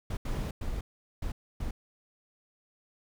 brown noise bursts at uneven times, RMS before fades -33 dBFS, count 5, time 0.1-0.17 / 0.25-0.51 / 0.61-0.81 / 1.22-1.32 / 1.6-1.71 s, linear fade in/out 5 ms, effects none

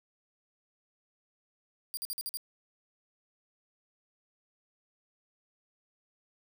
10% pulse tone bursts, 4789 Hz, D8, 33 cents sharp, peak -27 dBFS, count 6, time 1.94-2.371 s, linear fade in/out 0 ms, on 31 ms, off 49 ms, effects none

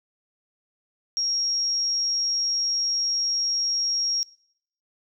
sine tone, 5590 Hz, F8, 1 cent sharp, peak -22 dBFS, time 1.17-4.23 s, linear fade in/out 0 ms, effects noise-tail reverb RT60 0.7 s tail -22 dB re dry

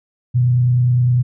sine tone with frequency modulation, 123.47 Hz, B2, in tune, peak -11 dBFS, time 0.34-1.23 s, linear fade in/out 20 ms, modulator 29.9 Hz, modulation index 0.24, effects none

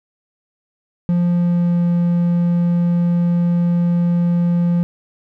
triangle tone with pitch glide, 174.6 to 173.19 Hz, F3 to F3, 0 to -14 cents, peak -11 dBFS, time 1.09-4.83 s, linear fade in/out 0 ms, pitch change -14 cents, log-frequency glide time 1.28-1.85 s, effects none

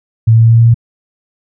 sine tone with pitch steps, 112.8 / 113.58 / 114.37 / 115.17 / 115.97 / 116.78 Hz, A2 / A#2 / A#2 / A#2 / A#2 / A#2, +44 / -45 / -33 / -20 / -9 / +4 cents, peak -3 dBFS, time 0.27-0.744 s, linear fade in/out 10 ms, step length 79 ms, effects none

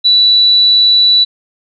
sine tone, 3951 Hz, B7, in tune, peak -5 dBFS, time 0.04-1.25 s, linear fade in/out 20 ms, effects none

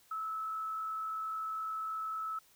sine tone with frequency modulation, 1303 Hz, E6, 20 cents flat, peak -35 dBFS, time 0.11-2.39 s, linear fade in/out 5 ms, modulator 48.8 Hz, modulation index 0.34, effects white hiss -65 dBFS RMS until 2.55 s

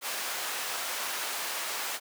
pink high-pass noise, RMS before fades -34 dBFS, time 0.01-2 s, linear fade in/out 50 ms, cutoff 790 Hz, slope 12 dB/octave, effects none

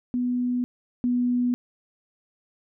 sine tone pair in turn, 246.9 / 245.5 Hz, B3 / B3, 0 / -10 cents, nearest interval unison, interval 10 cents, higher first, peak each -22 / -20 dBFS, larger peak second, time 0.14-0.64 / 1.04-1.54 s, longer neither, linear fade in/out 0 ms, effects none

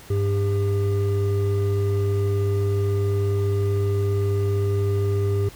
triangle tone pair together, 100 / 400 Hz, G2 / G4, +35 / +35 cents, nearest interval 2 octaves, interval 2400 cents, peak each -18 / -23 dBFS, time 0.1-5.49 s, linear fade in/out 5 ms, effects pink hiss -45 dBFS RMS until 5.55 s

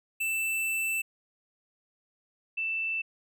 square / sine tone pair in turn, 2657 / 2657 Hz, E7 / E7, +13 / +13 cents, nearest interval unison, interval 0 cents, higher neither, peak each -28 / -28 dBFS, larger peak neither, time 0.2-1.02 / 2.57-3.02 s, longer first, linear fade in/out 10 ms, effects none

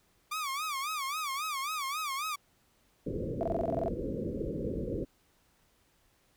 sawtooth tone with vibrato, 1167 Hz, D6, 11 cents flat, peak -29 dBFS, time 0.31-2.36 s, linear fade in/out 10 ms, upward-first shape sine, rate 3.7 Hz, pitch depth 160 cents each way
white low-pass noise, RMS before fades -35 dBFS, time 3.06-5.05 s, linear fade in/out 10 ms, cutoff 540 Hz, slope 96 dB/octave
sine tone bursts, 665 Hz, E5, 15 cents sharp, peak -28 dBFS, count 11, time 3.41-3.881 s, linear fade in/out 0 ms, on 21 ms, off 24 ms
effects pink hiss -69 dBFS RMS until 6.36 s

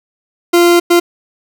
40% pulse tone bursts at uneven times, 346.3 Hz, F4, 15 cents flat, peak -5 dBFS, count 2, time 0.53-0.8 / 0.9-1 s, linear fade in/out 10 ms, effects none

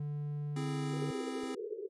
triangle tone, 146.83 Hz, D3, in tune, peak -33 dBFS, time 0-1.11 s, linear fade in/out 5 ms
square chord, C augmented, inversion none, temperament equal, 261.6 / 329.6 / 415.3 Hz, C4 / E4 / G#4, 0 / 0 / 0 cents, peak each -40 / -45 / -44 dBFS, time 0.56-1.55 s, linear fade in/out 5 ms
pink band-pass noise, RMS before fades -42 dBFS, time 0.92-1.89 s, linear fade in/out 20 ms, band 380 to 470 Hz, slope 96 dB/octave
click, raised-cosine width 2 ms, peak -40 dBFS, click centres 1.435 s
effects resampled to 24000 Hz

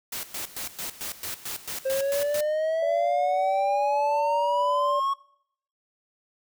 white noise with tremolo, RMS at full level -33 dBFS, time 0.12-2.41 s, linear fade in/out 5 ms, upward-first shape square, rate 4.5 Hz, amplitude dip 80%
triangle exponential sweep, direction up, 528 to 1108.7 Hz, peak -21 dBFS, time 1.85-5.14 s, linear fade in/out 10 ms
sine tone, 578 Hz, D5, 28 cents flat, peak -25 dBFS, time 2.82-5 s, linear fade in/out 10 ms
effects noise-tail reverb RT60 0.7 s tail -24 dB re dry

